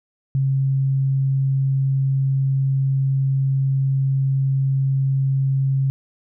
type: tone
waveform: sine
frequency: 135.2 Hz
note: C#3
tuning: 43 cents flat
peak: -16 dBFS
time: 0.35-5.9 s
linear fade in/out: 0 ms
effects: none